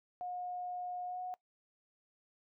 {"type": "tone with pitch glide", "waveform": "sine", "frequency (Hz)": [720, 730.5], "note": ["F#5", "F#5"], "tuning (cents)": [-47, -22], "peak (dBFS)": -38, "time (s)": [0.21, 1.34], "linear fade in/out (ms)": 0, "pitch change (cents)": 25, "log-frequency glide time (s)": [1.06, 1.2], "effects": ["noise-tail reverb RT60 0.1 s tail -21 dB re dry"]}